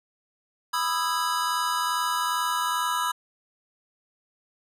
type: chord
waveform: square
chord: E major seventh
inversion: second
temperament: just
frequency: 988.9 / 1236.1 / 1318.5 / 1648.1 Hz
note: B5 / D#6 / E6 / G#6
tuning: +2 / -12 / 0 / -14 cents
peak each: -28 / -31 / -31 / -34 dBFS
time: 0.73-3.12 s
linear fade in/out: 10 ms
effects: resampled to 32000 Hz